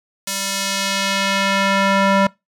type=tone with band-pass filter sweep; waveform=square; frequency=196 Hz; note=G3; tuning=in tune; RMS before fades=-18 dBFS; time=0.27-2.27 s; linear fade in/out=5 ms; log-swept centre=8300 to 1000 Hz; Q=0.73; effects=noise-tail reverb RT60 0.2 s tail -23 dB re dry